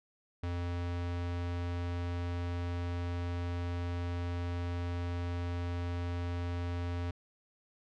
square tone, 87.31 Hz, F2, in tune, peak -34 dBFS, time 0.43-7.11 s, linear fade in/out 5 ms, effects low-pass 4000 Hz 12 dB/octave

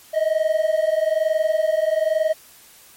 triangle tone pair together, 620 / 641.1 Hz, D#5 / E5, -6 / -48 cents, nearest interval minor second, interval 58 cents, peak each -18 / -18 dBFS, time 0.13-2.34 s, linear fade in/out 20 ms, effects white hiss -48 dBFS RMS until 2.96 s + MP3 64 kbps

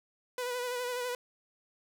sawtooth tone with vibrato, 493.9 Hz, B4, in tune, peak -29 dBFS, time 0.38-1.15 s, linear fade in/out 2 ms, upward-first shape sine, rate 12 Hz, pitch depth 34 cents each way, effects none

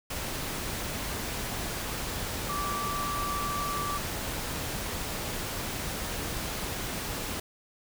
sine tone in noise, 1162 Hz, D6, 19 cents flat, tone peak -31 dBFS, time 2.49-3.98 s, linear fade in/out 5 ms, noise pink, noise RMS -34 dBFS, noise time 0.1-7.4 s, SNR 0 dB, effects none

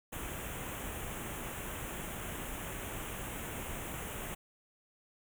pink band-stop noise, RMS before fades -41 dBFS, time 0.12-4.35 s, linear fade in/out 10 ms, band 3300 to 6600 Hz, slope 48 dB/octave, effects none

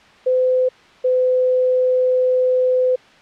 sine tone pair in turn, 510 / 507.9 Hz, C5 / B4, -44 / +48 cents, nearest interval unison, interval 8 cents, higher first, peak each -13 dBFS, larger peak neither, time 0.26-0.69 / 1.04-2.96 s, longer second, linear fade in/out 10 ms, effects white hiss -47 dBFS RMS until 3.21 s + low-pass 3000 Hz 12 dB/octave

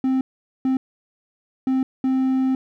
triangle tone bursts at uneven times, 262.1 Hz, C4, 3 cents sharp, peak -15 dBFS, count 4, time 0.04-0.21 / 0.65-0.77 / 1.67-1.83 / 2.04-2.55 s, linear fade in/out 2 ms, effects none

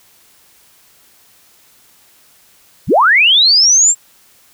sine linear sweep, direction up, 48 to 7570 Hz, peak -6 dBFS, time 2.87-3.95 s, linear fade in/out 50 ms, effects white hiss -49 dBFS RMS until 4.53 s

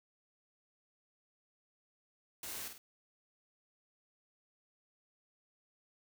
white noise with echo, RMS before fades -44 dBFS, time 2.43-2.68 s, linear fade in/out 2 ms, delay 50 ms, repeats 2, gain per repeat -6 dB, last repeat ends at 2.78 s, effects none

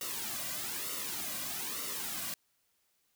white noise with flanger, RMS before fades -38 dBFS, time 0.01-2.34 s, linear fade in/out 2 ms, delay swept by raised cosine 1.2 to 2.3 ms, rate 1.1 Hz, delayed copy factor -0.7, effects white hiss -75 dBFS RMS until 3.15 s

